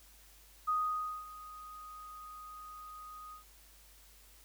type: tone with ADSR envelope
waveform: sine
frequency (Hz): 1245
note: D#6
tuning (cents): +1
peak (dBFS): -28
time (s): 0.67-3.44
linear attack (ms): 18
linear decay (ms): 560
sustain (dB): -18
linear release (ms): 110
effects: added 50 Hz sine -61 dBFS peak until 4.44 s + white hiss -61 dBFS RMS until 4.44 s